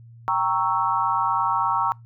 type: chord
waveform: sine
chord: G diminished seventh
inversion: none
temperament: equal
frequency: 784 / 932.3 / 1108.7 / 1318.5 Hz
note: G5 / Bb5 / Db6 / Fb6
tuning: 0 / 0 / 0 / 0 cents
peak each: -28 / -23 / -24 / -26 dBFS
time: 0.28-1.92 s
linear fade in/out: 0 ms
effects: noise-tail reverb RT60 0.2 s tail -25 dB re dry + added 116 Hz sine -43 dBFS peak until 2.05 s